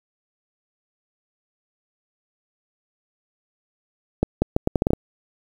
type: accelerating click train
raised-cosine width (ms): 2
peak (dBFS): -4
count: 9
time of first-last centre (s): 4.23-4.934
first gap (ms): 190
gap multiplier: 0.76
effects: 7-bit